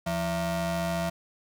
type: ring-modulated tone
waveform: 40% pulse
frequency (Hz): 249.3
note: B3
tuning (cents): +16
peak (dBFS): -23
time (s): 0.06-1.1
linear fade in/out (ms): 10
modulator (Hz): 421
effects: none